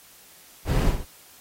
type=noise with echo; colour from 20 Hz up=brown; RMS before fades=-21 dBFS; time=0.65-0.94 s; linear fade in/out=50 ms; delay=57 ms; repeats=2; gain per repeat=-6 dB; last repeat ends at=1.054 s; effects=white hiss -51 dBFS RMS until 1.4 s + AAC 48 kbps